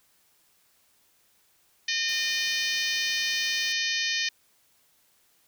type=harmonic tone; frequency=610 Hz; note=D#5; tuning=34 cents flat; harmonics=3 / 4 / 5 / 6 / 7 / 8 / 9 / 10; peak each=-31 / -32 / -33 / -34 / -34 / -35 / -36 / -36 dBFS; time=1.88-4.29 s; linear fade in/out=5 ms
type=noise; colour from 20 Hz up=white; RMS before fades=-46 dBFS; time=2.08-3.73 s; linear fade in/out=10 ms
effects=white hiss -65 dBFS RMS until 5.47 s